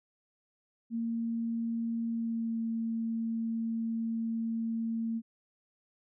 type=tone with pitch glide; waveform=sine; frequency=230 to 227.2 Hz; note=A#3 to A#3; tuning=-23 to -44 cents; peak=-30 dBFS; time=0.9-5.22 s; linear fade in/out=50 ms; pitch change=-21 cents; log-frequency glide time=2.09-2.61 s; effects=none